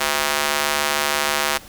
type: tone with high-pass filter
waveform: square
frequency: 73.2 Hz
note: D2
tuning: 5 cents flat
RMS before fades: -21 dBFS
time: 0-1.58 s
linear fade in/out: 10 ms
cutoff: 910 Hz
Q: 0.62
effects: pink hiss -42 dBFS RMS until 1.68 s